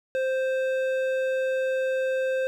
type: tone with hard clipping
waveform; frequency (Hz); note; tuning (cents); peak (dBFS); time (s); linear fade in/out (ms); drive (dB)
sine; 523.3; C5; 0; -25; 0.15-2.47; 0; 10
effects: none